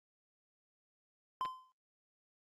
triangle tone with exponential decay, 1030 Hz, C6, 28 cents flat, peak -29 dBFS, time 1.41-1.72 s, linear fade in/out 0 ms, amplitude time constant 67 ms
clicks, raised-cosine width 0.3 ms, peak -30 dBFS, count 2, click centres 1.451 / 1.457 s
effects Opus 48 kbps

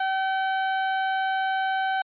30% pulse tone, 766 Hz, G5, 40 cents flat, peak -20 dBFS, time 0-2.02 s, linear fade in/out 5 ms, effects resampled to 8000 Hz

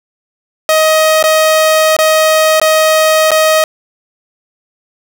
sawtooth tone with dropouts, 629 Hz, D#5, 19 cents sharp, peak -3 dBFS, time 0.69-3.64 s, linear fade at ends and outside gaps 1 ms, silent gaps 1.227-1.239 / 1.966-1.988 / 2.599-2.615 / 3.307-3.316 s, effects none

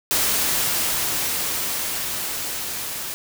white noise with level ramp, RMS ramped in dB -20 to -30 dBFS, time 0.11-3.14 s, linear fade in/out 0 ms, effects none

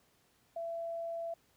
sine tone, 670 Hz, E5, 28 cents sharp, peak -36 dBFS, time 0.56-1.34 s, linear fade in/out 5 ms, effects pink hiss -70 dBFS RMS until 1.56 s + high-pass 60 Hz 12 dB/octave

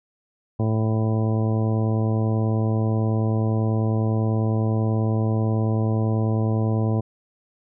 harmonic tone, 110.2 Hz, A2, 3 cents sharp, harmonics 1 / 2 / 3 / 4 / 5 / 6 / 7 / 9, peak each -20 / -26 / -30 / -32 / -34 / -36 / -37 / -39 dBFS, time 0.59-7.01 s, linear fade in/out 10 ms, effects none

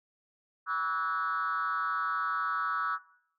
sine tone with frequency modulation, 1304 Hz, E6, 19 cents flat, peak -27 dBFS, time 0.66-2.99 s, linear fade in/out 50 ms, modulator 168 Hz, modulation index 1.2, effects noise-tail reverb RT60 0.6 s tail -17 dB re dry + tanh soft clip ceiling -24 dBFS

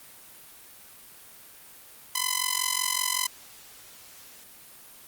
5% pulse tone with amplitude modulation, 1012 Hz, B5, 42 cents sharp, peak -9 dBFS, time 2.15-3.27 s, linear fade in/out 5 ms, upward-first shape sine, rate 45.3 Hz, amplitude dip 90%, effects white hiss -49 dBFS RMS until 5.07 s + Opus 32 kbps

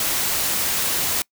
white noise, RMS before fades -22 dBFS, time 0-1.22 s, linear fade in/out 2 ms, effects noise-tail reverb RT60 0.1 s tail -25 dB re dry

